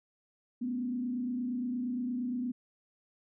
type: tone with frequency modulation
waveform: sine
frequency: 246.9 Hz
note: B3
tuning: in tune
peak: -31 dBFS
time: 0.61-2.52 s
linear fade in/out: 10 ms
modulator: 28.6 Hz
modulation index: 0.61
effects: none